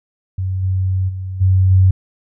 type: tone with level steps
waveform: sine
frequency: 93.9 Hz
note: F#2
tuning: 26 cents sharp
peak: -17 / -14 / -22 / -9 / -7 dBFS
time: 0.38-1.91 s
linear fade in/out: 5 ms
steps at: 0.62 / 1.08 / 1.4 / 1.7 s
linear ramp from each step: 20 ms
effects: none